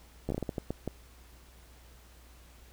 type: slowing click train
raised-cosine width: 2 ms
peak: -19 dBFS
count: 10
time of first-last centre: 0.29-0.877 s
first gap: 13 ms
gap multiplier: 1.38
effects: added 60 Hz sine -54 dBFS peak until 2.72 s + pink hiss -59 dBFS RMS until 2.72 s